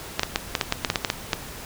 clicks, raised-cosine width 0.2 ms, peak -3 dBFS, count 12, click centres 0.195 / 0.233 / 0.359 / 0.552 / 0.612 / 0.724 / 0.848 / 0.901 / 0.958 / 1.048 / 1.101 / 1.332 s, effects pink hiss -38 dBFS RMS until 1.65 s

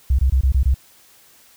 sine tone bursts, 65.6 Hz, C2, 5 cents sharp, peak -12 dBFS, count 6, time 0.1-0.743 s, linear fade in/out 5 ms, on 88 ms, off 23 ms, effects white hiss -51 dBFS RMS until 1.56 s

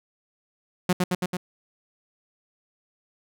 sawtooth tone with echo, 180.7 Hz, F#3, 41 cents flat, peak -14 dBFS, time 0.89-0.93 s, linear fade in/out 5 ms, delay 110 ms, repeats 4, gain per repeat -2 dB, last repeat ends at 1.37 s, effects none

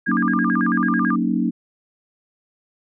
sine tone with vibrato, 1396.9 Hz, F6, in tune, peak -21 dBFS, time 0.06-1.16 s, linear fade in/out 10 ms, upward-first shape square, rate 9.1 Hz, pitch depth 270 cents each way
sine chord, D# minor seventh, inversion first, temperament equal, 185 / 233.1 / 277.2 / 311.1 Hz, F#3 / A#3 / C#4 / D#4, 0 / 0 / 0 / 0 cents, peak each -23 / -21 / -24 / -25 dBFS, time 0.07-1.51 s, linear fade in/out 20 ms
effects none

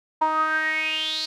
sawtooth tone with band-pass filter sweep, 313.2 Hz, D#4, 11 cents sharp, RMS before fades -24 dBFS, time 0.21-1.26 s, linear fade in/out 10 ms, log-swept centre 940 to 4500 Hz, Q 8.7, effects none

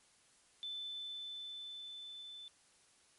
sine tone with level ramp, 3520 Hz, A7, in tune, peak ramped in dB -40 to -48 dBFS, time 0.63-2.48 s, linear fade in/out 0 ms, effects white hiss -68 dBFS RMS until 3.18 s + MP3 48 kbps

